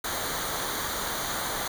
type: noise with comb filter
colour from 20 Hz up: pink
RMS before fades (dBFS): -31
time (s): 0.04-1.68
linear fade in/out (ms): 5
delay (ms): 0.38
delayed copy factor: -0.7
effects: none